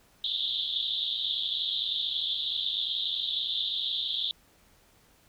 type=band-pass noise; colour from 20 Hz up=white; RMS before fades=-31 dBFS; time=0.24-4.31 s; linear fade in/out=0 ms; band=3300 to 3800 Hz; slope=96 dB/octave; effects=pink hiss -62 dBFS RMS until 5.28 s